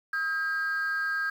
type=tone pair together; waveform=sine; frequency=1274 / 1608.3 Hz; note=D#6 / G6; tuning=+41 / +44 cents; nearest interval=major third; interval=403 cents; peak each=-32 / -25 dBFS; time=0.13-1.3 s; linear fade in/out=5 ms; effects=tanh soft clip ceiling -24 dBFS + 9-bit